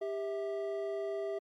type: tone pair together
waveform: triangle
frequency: 396.7 / 652 Hz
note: G4 / E5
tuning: +21 / -19 cents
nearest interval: major sixth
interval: 860 cents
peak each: -34 / -36 dBFS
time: 0.01-1.39 s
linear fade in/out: 10 ms
effects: Opus 48 kbps